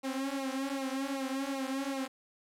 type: tone with flanger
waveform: sawtooth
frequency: 270 Hz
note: C#4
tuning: 45 cents flat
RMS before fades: -35 dBFS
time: 0.03-2.08 s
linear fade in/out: 20 ms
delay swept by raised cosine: 0.58 to 6.08 ms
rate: 2.6 Hz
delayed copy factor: -0.95
effects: low-pass 12000 Hz 12 dB/octave + 11-bit